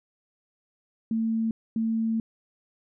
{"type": "tone bursts at uneven times", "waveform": "sine", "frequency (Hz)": 224.5, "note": "A3", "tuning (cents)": 35, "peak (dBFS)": -23, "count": 2, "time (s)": [[1.11, 1.51], [1.76, 2.2]], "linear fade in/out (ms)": 2, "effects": []}